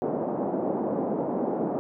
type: band-pass noise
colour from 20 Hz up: pink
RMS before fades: -28 dBFS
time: 0.02-1.79 s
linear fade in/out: 0 ms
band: 200 to 750 Hz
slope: 24 dB/octave
effects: none